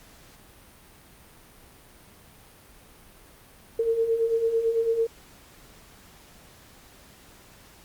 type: beating tone pair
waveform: sine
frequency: 448.7 / 457.7 Hz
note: A4 / A#4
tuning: +34 / -32 cents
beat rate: 9 Hz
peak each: -29 / -22 dBFS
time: 3.79-5.07 s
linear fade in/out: 5 ms
effects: pink hiss -52 dBFS RMS until 7.84 s + Opus 48 kbps